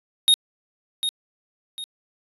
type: tone with echo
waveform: square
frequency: 3729 Hz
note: A#7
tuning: in tune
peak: -13 dBFS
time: 0.28-0.34 s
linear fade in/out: 0 ms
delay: 750 ms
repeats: 2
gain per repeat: -9 dB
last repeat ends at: 1.84 s
effects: resampled to 32000 Hz